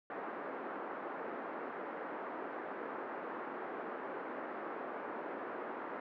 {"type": "band-pass noise", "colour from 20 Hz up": "pink", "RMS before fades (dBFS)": -43, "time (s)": [0.1, 6], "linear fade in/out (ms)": 2, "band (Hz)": [290, 1600], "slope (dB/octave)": 24, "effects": []}